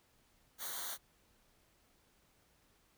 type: noise with comb filter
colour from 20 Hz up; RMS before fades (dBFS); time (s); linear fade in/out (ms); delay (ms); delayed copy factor
white; -42; 0.58-0.98; 50; 0.39; -1
effects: pink hiss -71 dBFS RMS until 2.97 s